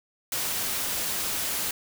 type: noise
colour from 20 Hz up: white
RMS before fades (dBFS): -29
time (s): 0.32-1.71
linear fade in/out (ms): 2
effects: none